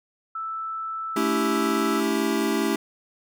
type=tone; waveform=sine; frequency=1319 Hz; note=E6; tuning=1 cent sharp; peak=-28 dBFS; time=0.35-2 s; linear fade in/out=5 ms
type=chord; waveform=square; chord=A dominant seventh; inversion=none; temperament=equal with one note detuned; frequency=220 / 284.3 / 329.6 / 392 Hz; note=A3 / C#4 / E4 / G4; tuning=0 / +44 / 0 / 0 cents; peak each=-28 dBFS; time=1.16-2.76 s; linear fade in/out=5 ms
effects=none